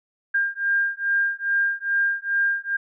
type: beating tone pair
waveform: sine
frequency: 1602 / 1604.4 Hz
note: G6 / G6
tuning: +37 / +40 cents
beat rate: 2.4 Hz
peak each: -23 dBFS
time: 0.34-2.77 s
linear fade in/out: 10 ms
effects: none